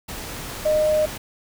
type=tone in noise; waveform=sine; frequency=614 Hz; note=D#5; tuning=23 cents flat; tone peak=-16 dBFS; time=0.65-1.06 s; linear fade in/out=10 ms; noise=pink; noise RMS=-33 dBFS; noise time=0.08-1.18 s; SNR=+14 dB; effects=none